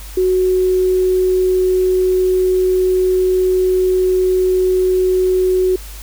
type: tone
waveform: sine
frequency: 370 Hz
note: F#4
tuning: in tune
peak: -11 dBFS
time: 0.17-5.76 s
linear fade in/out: 5 ms
effects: added 50 Hz sine -30 dBFS peak until 6.02 s + white hiss -37 dBFS RMS until 6.02 s